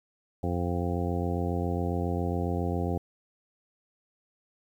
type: harmonic tone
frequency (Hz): 87.31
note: F2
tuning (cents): 0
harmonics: 1 / 2 / 3 / 4 / 5 / 6 / 8 / 9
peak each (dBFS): -30 / -33 / -35 / -36 / -37 / -38 / -39 / -40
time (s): 0.43-2.98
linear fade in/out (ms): 5
effects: 10-bit